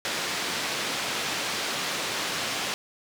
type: band-pass noise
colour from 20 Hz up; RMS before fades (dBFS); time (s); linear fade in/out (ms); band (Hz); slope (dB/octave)
white; -30; 0.05-2.74; 0; 140 to 4500; 12
effects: none